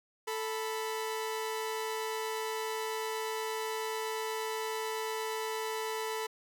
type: tone pair together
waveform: sawtooth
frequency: 440 / 987.8 Hz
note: A4 / B5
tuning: 0 / 0 cents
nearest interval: octave + major second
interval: 1400 cents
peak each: -31 / -35 dBFS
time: 0.27-6.27 s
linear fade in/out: 10 ms
effects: none